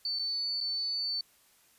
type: tone with dropouts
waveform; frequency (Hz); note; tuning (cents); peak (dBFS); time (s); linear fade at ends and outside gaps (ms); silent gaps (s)
sine; 4501; C#8; +26; -30; 0.05-1.21; 2; 0.189-0.194 / 0.605-0.61
effects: white hiss -64 dBFS RMS until 1.78 s + resampled to 32000 Hz